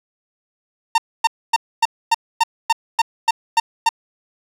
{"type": "tone bursts", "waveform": "45% pulse", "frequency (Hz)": 913, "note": "A#5", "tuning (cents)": -36, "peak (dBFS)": -11, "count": 11, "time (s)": [0.95, 3.891], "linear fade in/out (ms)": 5, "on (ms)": 31, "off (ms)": 260, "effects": ["low-pass 9000 Hz 12 dB/octave", "7-bit"]}